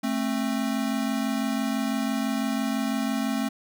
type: tone pair together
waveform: square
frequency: 220 / 266 Hz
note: A3 / C4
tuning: 0 / +29 cents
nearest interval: minor third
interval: 329 cents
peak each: -28 dBFS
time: 0.03-3.49 s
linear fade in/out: 10 ms
effects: none